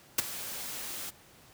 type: noise with ADSR envelope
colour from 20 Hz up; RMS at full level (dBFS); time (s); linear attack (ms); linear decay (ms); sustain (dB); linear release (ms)
white; -22; 0.18-1.11; 8; 16; -17; 21
effects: pink hiss -57 dBFS RMS until 1.53 s + high-pass 60 Hz 12 dB/octave